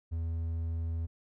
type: tone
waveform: triangle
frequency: 82.41 Hz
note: E2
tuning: in tune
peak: -29 dBFS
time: 0.11-1.07 s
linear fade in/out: 20 ms
effects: none